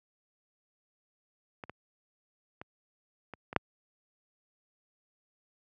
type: clicks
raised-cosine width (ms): 0.5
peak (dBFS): -26 / -27 / -27 / -27 / -25 / -8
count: 6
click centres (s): 1.638 / 1.696 / 2.615 / 3.337 / 3.529 / 3.563
effects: high-pass 80 Hz 12 dB/octave